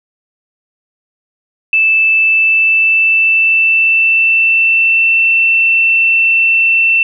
sine tone with pitch glide, 2637 to 2683 Hz, E7 to E7, 0 to +30 cents, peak -7 dBFS, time 1.73-7.03 s, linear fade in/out 2 ms, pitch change +30 cents, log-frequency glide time 2.09-5.27 s, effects none

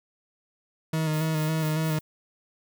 40% pulse tone with vibrato, 156.9 Hz, D#3, 15 cents sharp, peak -23 dBFS, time 0.93-1.99 s, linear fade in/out 5 ms, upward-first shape square, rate 3.6 Hz, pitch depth 25 cents each way
violet noise with tremolo, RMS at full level -41 dBFS, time 1.13-2.01 s, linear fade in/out 5 ms, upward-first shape sine, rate 4.2 Hz, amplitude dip 80%
effects none

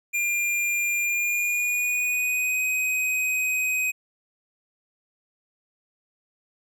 square tone with pitch glide, 2400 to 2514 Hz, D7 to D#7, +37 to +17 cents, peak -23 dBFS, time 0.13-3.92 s, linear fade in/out 20 ms, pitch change +80 cents, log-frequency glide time 1.03-2.64 s, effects none

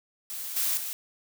blue noise with level steps, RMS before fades -36 / -27 / -34 dBFS, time 0.3-0.93 s, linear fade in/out 0 ms, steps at 0.56 / 0.77 s, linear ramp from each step 5 ms, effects none

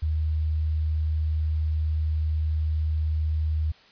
sine tone, 77.78 Hz, D#2, in tune, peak -22 dBFS, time 0.02-3.72 s, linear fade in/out 10 ms, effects white hiss -54 dBFS RMS until 3.91 s + resampled to 11025 Hz

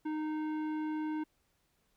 triangle tone with tanh clipping, 308.6 Hz, D#4, 14 cents flat, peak -35 dBFS, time 0.05-1.24 s, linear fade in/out 10 ms, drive 17 dB, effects pink hiss -75 dBFS RMS until 1.96 s

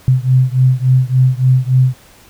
sine beating tone pair, 127.5 / 131 Hz, C3 / C3, -44 / +2 cents, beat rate 3.5 Hz, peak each -11 / -12 dBFS, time 0.08-1.94 s, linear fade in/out 0 ms, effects pink hiss -44 dBFS RMS until 2.29 s

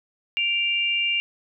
sine tone pair together, 2349 / 2795 Hz, D7 / F7, 0 / +1 cents, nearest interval minor third, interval 301 cents, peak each -25 / -22 dBFS, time 0.37-1.2 s, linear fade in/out 0 ms, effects none

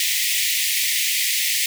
pink high-pass noise, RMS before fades -21 dBFS, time 0-1.66 s, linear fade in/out 2 ms, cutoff 1900 Hz, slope 96 dB/octave, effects none

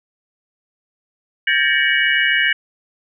sine tone cluster, 1585 / 1732 / 1865 / 2259 / 2922 Hz, G6 / A6 / A#6 / C#7 / F#7, +19 / -28 / 0 / +32 / -22 cents, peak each -20 dBFS, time 1.47-2.53 s, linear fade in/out 5 ms, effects none

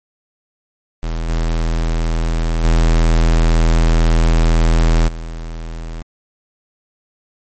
square tone with level steps, 41 Hz, E1, 9 cents flat, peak -19 / -15 / -10 / -25 dBFS, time 1.03-6.02 s, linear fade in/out 0 ms, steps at 1.28 / 2.63 / 5.07 s, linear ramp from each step 20 ms, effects MP3 32 kbps

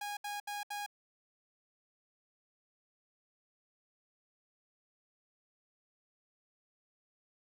sawtooth tone bursts, 822 Hz, G#5, 18 cents flat, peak -34 dBFS, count 4, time 0.01-0.863 s, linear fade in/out 5 ms, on 160 ms, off 71 ms, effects none

